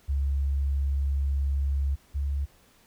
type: tone pair in turn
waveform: sine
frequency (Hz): 69.3 / 70.23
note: C#2 / C#2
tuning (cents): 0 / +23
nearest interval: unison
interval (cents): 23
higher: second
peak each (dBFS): -23 / -25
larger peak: first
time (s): 0.08-1.96 / 2.14-2.46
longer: first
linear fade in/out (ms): 20
effects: pink hiss -60 dBFS RMS until 2.86 s